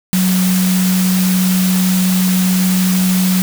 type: tone in noise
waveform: sine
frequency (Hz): 185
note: F#3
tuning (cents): 0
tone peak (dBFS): -11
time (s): 0.13-3.42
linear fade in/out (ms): 0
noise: white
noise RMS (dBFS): -21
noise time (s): 0.13-3.42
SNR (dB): +7
effects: none